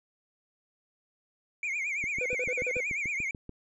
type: tone with vibrato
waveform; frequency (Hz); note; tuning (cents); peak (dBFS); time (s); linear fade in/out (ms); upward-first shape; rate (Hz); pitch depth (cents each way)
triangle; 2273; C#7; +43; -28; 1.63-3.31; 2; triangle; 9; 160
type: click train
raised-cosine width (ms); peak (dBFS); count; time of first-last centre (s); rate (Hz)
3; -28; 11; 2.04-3.493; 6.88
type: tone bursts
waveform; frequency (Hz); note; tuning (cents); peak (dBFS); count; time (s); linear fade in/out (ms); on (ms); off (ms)
triangle; 500; B4; +21; -29; 7; 2.21-2.804; 2; 48; 43
effects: resampled to 22050 Hz